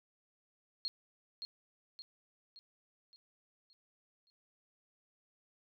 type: tone with echo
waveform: sine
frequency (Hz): 4256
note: C8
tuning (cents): +29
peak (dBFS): -34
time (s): 0.85-0.88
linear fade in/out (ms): 0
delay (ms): 570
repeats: 6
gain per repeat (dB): -6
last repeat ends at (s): 4.3
effects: none